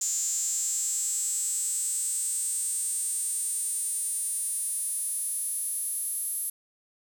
sawtooth tone with high-pass filter sweep, 310 Hz, D#4, 6 cents flat, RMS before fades -30 dBFS, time 0.01-6.5 s, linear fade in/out 5 ms, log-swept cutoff 7100 to 11000 Hz, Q 9.8, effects none

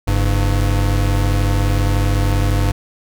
square tone pair together, 47.18 / 99.9 Hz, F#1 / G2, +34 / +33 cents, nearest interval octave + minor second, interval 1299 cents, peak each -17 dBFS, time 0.07-2.72 s, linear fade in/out 10 ms, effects none

